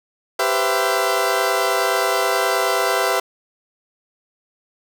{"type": "chord", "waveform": "20% pulse", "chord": "C major seventh", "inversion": "second", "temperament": "equal with one note detuned", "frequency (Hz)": [392, 493.9, 523.3, 671.2], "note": ["G4", "B4", "C5", "E5"], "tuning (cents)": [0, 0, 0, 31], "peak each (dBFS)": [-18, -18, -20, -16], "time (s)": [0.39, 3.2], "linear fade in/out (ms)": 5, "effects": []}